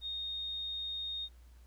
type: tone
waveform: sine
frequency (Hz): 3700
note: A#7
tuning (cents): -14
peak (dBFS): -36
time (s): 0.01-1.29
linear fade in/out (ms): 50
effects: added 60 Hz sine -54 dBFS peak until 1.66 s + pink hiss -69 dBFS RMS until 1.66 s